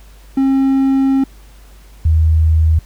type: tone pair in turn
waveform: triangle / sine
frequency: 269.1 / 79.7 Hz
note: C4 / D#2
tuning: +49 / +42 cents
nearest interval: octave + major sixth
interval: 2107 cents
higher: first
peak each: -8 dBFS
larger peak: neither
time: 0.37-1.24 / 2.05-2.79 s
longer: first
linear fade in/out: 5 ms
effects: added 50 Hz sine -38 dBFS peak until 2.85 s + pink hiss -48 dBFS RMS until 2.85 s